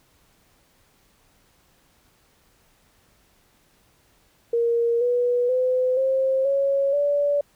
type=tone with pitch steps; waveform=sine; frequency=468 / 487.9 / 508.6 / 530.2 / 552.7 / 576.2 Hz; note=A#4 / B4 / C5 / C5 / C#5 / D5; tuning=+7 / -21 / -49 / +23 / -5 / -33 cents; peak=-18 dBFS; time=4.53-7.41 s; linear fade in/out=5 ms; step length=480 ms; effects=pink hiss -61 dBFS RMS until 7.55 s